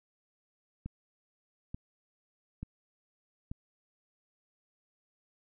click train, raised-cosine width 5 ms, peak -26 dBFS, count 4, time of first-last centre 0.86-3.515 s, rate 1.13 Hz, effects none

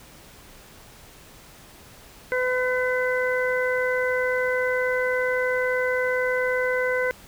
harmonic tone, 505 Hz, B4, 39 cents sharp, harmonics 1 / 2 / 3 / 4, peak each -23 / -33 / -27 / -29 dBFS, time 2.32-7.11 s, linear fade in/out 0 ms, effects pink hiss -48 dBFS RMS until 7.27 s

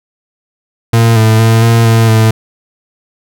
40% pulse tone with pitch steps, 114.9 / 110.4 / 112.9 / 115.3 / 113.4 / 110.8 Hz, A#2 / A2 / A2 / A#2 / A#2 / A2, -25 / +6 / +45 / -19 / -47 / +13 cents, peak -4 dBFS, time 0.93-2.31 s, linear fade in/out 5 ms, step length 230 ms, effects none

